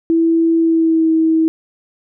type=tone with pitch glide; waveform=sine; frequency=329.6 to 321.7 Hz; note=E4 to E4; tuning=0 to -42 cents; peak=-10 dBFS; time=0.1-1.48 s; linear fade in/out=0 ms; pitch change=-42 cents; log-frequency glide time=0.58-1.1 s; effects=none